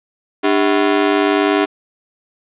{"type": "ring-modulated tone", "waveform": "sawtooth", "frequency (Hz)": 349.2, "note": "F4", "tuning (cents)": 0, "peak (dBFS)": -5, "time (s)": [0.43, 1.66], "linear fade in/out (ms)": 20, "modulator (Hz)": 50.2, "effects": ["resampled to 8000 Hz", "7-bit"]}